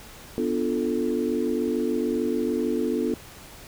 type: chord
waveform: sine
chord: B half-diminished seventh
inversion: none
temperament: equal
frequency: 246.9 / 293.7 / 349.2 / 440 Hz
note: B3 / D4 / F4 / A4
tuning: 0 / 0 / 0 / 0 cents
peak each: -27 / -29 / -28 / -28 dBFS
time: 0.38-3.14 s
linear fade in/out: 0 ms
effects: pink hiss -45 dBFS RMS until 3.67 s